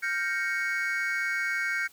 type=chord; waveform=triangle; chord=G half-diminished seventh; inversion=third; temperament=equal; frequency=1396.9 / 1568 / 1864.7 / 2217 Hz; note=F6 / G6 / Bb6 / Db7; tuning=0 / 0 / 0 / 0 cents; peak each=-33 / -28 / -32 / -29 dBFS; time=0.02-1.88 s; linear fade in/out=20 ms; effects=tanh soft clip ceiling -18 dBFS + white hiss -57 dBFS RMS until 1.92 s